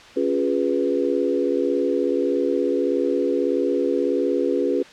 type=chord; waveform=sine; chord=C# dominant seventh; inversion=none; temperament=equal with one note detuned; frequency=277.2 / 353.7 / 415.3 / 493.9 Hz; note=C#4 / E#4 / G#4 / B4; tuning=0 / +22 / 0 / 0 cents; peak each=-24 dBFS; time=0.16-4.83 s; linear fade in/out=10 ms; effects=white hiss -44 dBFS RMS until 4.92 s + low-pass 4000 Hz 12 dB/octave